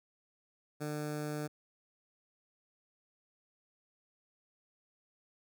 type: tone with notch filter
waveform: 15% pulse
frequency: 150 Hz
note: D3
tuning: 37 cents sharp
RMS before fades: -38 dBFS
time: 0.8-1.48 s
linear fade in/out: 20 ms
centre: 3000 Hz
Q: 1.3
effects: none